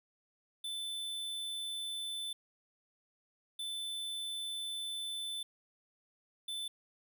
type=tone bursts at uneven times; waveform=square; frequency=3520 Hz; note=A7; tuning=in tune; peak=-38 dBFS; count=3; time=0.64-2.33 / 3.59-5.43 / 6.48-6.68 s; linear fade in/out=5 ms; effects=none